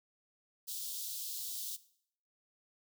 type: high-pass noise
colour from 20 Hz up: white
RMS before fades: -41 dBFS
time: 0.67-1.77 s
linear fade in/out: 20 ms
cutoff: 3300 Hz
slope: 48 dB/octave
effects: noise-tail reverb RT60 0.6 s tail -17 dB re dry